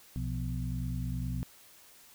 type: harmonic tone with a mistuned harmonic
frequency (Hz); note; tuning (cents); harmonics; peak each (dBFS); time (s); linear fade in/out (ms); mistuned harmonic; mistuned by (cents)
62.3; B1; +16; 1 / 2 / 3 / 4; -36 / -35 / -39 / -42; 0.16-1.43; 0; 3; -120
effects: white hiss -57 dBFS RMS until 2.14 s